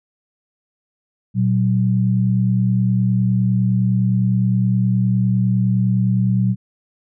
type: tone pair together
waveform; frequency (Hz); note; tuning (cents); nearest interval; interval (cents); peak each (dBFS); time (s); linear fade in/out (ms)
sine; 118.75 / 188.5; A#2 / F#3; +33 / +32; minor sixth; 799; -16 / -17; 1.34-6.56; 50
effects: none